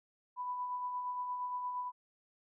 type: tone with tremolo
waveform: sine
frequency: 992 Hz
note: B5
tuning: 7 cents sharp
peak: -34 dBFS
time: 0.36-1.92 s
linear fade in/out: 50 ms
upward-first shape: sine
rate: 8.6 Hz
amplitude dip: 35%
effects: none